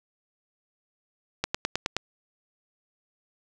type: click train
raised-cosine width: 0.2 ms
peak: -8 dBFS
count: 6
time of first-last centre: 1.44-1.966 s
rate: 9.5 Hz
effects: none